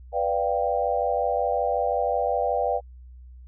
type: chord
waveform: sine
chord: G dominant seventh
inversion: first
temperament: equal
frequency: 493.9 / 587.3 / 698.5 / 784 Hz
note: B4 / D5 / F5 / G5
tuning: 0 / 0 / 0 / 0 cents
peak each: -27 dBFS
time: 0.12-2.81 s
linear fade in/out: 50 ms
effects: added 62 Hz sine -42 dBFS peak until 3.47 s